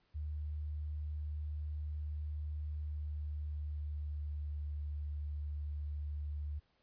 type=tone with pitch glide; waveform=sine; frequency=75.3 to 73.88 Hz; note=D2 to D2; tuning=+44 to +11 cents; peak=-37 dBFS; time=0.14-6.6 s; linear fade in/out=20 ms; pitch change=-33 cents; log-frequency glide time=2.73-4.7 s; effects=pink hiss -75 dBFS RMS until 6.82 s + resampled to 11025 Hz